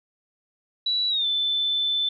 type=tone with pitch glide; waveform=sine; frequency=3932 to 3523 Hz; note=B7 to A7; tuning=-8 to +1 cents; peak=-21 dBFS; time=0.86-2.09 s; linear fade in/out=5 ms; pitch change=-191 cents; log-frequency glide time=1.09-1.26 s; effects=none